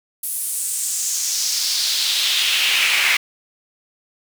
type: noise with high-pass filter sweep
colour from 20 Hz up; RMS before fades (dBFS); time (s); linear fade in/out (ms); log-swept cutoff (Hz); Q
brown; -20; 0.23-3.17; 5; 11000 to 2100; 2.8
effects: none